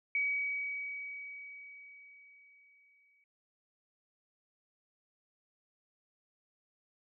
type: tone with exponential decay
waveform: sine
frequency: 2268 Hz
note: C#7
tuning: 39 cents sharp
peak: -28 dBFS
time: 0.15-3.24 s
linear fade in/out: 2 ms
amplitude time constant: 670 ms
effects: none